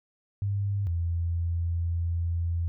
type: tone pair in turn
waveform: sine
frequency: 100.1 / 84.83 Hz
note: G2 / F2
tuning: +37 / -50 cents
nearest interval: minor third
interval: 287 cents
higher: first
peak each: -25 dBFS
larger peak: neither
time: 0.42-0.87 / 0.87-2.68 s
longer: second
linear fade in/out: 0 ms
effects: none